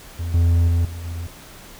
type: tone with level steps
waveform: triangle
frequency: 84.9 Hz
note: F2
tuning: 48 cents flat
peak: -21 / -11 / -13 / -27 / -24 dBFS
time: 0.19-1.27 s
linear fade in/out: 5 ms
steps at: 0.34 / 0.68 / 0.85 / 1.04 s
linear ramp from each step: 2 ms
effects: pink hiss -42 dBFS RMS until 1.79 s